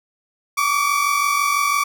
30% pulse tone pair together, 1134 / 1180 Hz, C#6 / D6, +39 / +8 cents, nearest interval minor second, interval 69 cents, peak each -16 / -18 dBFS, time 0.57-1.84 s, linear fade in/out 10 ms, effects none

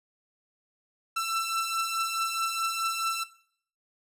sawtooth beating tone pair, 1333 / 1337.7 Hz, E6 / E6, +19 / +25 cents, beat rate 4.7 Hz, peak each -30 / -25 dBFS, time 1.16-3.24 s, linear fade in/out 10 ms, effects noise-tail reverb RT60 0.6 s tail -17 dB re dry + resampled to 32000 Hz

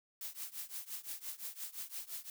blue noise with tremolo, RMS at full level -41 dBFS, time 0.21-2.3 s, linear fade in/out 2 ms, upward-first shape triangle, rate 5.8 Hz, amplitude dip 95%, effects none

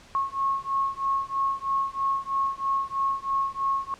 sine beating tone pair, 1090 / 1093.1 Hz, C#6 / C#6, -29 / -25 cents, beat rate 3.1 Hz, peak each -27 / -27 dBFS, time 0.15-3.94 s, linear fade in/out 0 ms, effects pink hiss -51 dBFS RMS until 3.99 s + low-pass 7000 Hz 12 dB/octave

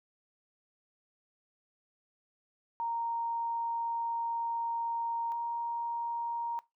sine tone pair in turn, 929 / 936 Hz, A#5 / A#5, -6 / +7 cents, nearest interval unison, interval 13 cents, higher second, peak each -31 / -32 dBFS, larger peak first, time 2.8-5.32 / 5.32-6.59 s, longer first, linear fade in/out 0 ms, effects noise-tail reverb RT60 0.2 s tail -20 dB re dry

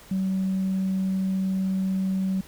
sine tone, 190 Hz, F#3, 46 cents sharp, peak -21 dBFS, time 0.11-2.41 s, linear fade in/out 5 ms, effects tanh soft clip ceiling -19 dBFS + pink hiss -49 dBFS RMS until 2.47 s

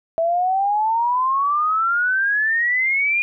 sine exponential sweep, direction up, 652 to 2444 Hz, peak -16 dBFS, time 0.18-3.22 s, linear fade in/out 0 ms, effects none

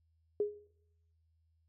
sine tone with exponential decay, 415.3 Hz, G#4, in tune, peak -26 dBFS, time 0.4-0.67 s, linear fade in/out 2 ms, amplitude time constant 57 ms, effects noise-tail reverb RT60 0.8 s tail -21 dB re dry + added 81 Hz sine -70 dBFS peak until 1.68 s

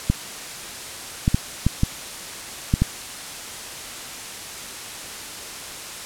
clicks, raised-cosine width 5 ms, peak -4 dBFS, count 7, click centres 0.1 / 1.279 / 1.345 / 1.666 / 1.834 / 2.739 / 2.82 s, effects white hiss -34 dBFS RMS until 6.05 s + low-pass 10000 Hz 12 dB/octave

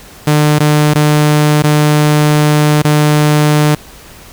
sawtooth tone with dropouts, 150 Hz, D3, 37 cents sharp, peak -3 dBFS, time 0.27-3.75 s, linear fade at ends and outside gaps 5 ms, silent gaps 0.588-0.602 / 0.937-0.953 / 1.623-1.638 / 2.821-2.846 s, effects pink hiss -36 dBFS RMS until 4.32 s

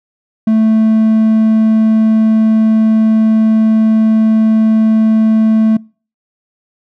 triangle tone, 220 Hz, A3, in tune, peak -5 dBFS, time 0.47-5.77 s, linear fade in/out 5 ms, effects noise-tail reverb RT60 0.4 s tail -26 dB re dry

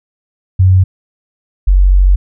sine tone pair in turn, 93.3 / 46.65 Hz, F#2 / F#1, +15 / +15 cents, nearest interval octave, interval 1200 cents, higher first, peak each -4 dBFS, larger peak neither, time 0.59-0.84 / 1.67-2.16 s, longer second, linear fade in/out 10 ms, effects none

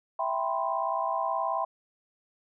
sine chord, C major seventh, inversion first, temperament equal, 659.3 / 784 / 987.8 / 1046.5 Hz, E5 / G5 / B5 / C6, 0 / 0 / 0 / 0 cents, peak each -32 dBFS, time 0.19-1.65 s, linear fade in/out 5 ms, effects none

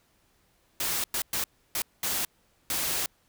white noise bursts at uneven times, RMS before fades -29 dBFS, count 6, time 0.8-1.04 / 1.14-1.22 / 1.33-1.44 / 1.75-1.82 / 2.03-2.25 / 2.7-3.06 s, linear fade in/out 2 ms, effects pink hiss -67 dBFS RMS until 3.28 s

